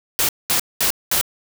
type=noise bursts; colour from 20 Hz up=white; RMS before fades=-18 dBFS; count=4; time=0.19-1.212 s; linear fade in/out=0 ms; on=98 ms; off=210 ms; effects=none